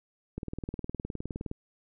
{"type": "click train", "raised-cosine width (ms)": 3, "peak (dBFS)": -22, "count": 23, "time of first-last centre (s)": [0.38, 1.514], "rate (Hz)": 19.4, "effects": []}